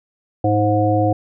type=harmonic tone with a mistuned harmonic; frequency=105.2 Hz; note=G#2; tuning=23 cents sharp; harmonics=1 / 3 / 5 / 7; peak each=-18 / -19 / -20 / -19 dBFS; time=0.44-1.13 s; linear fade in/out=5 ms; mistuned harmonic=7; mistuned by=-26 cents; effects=none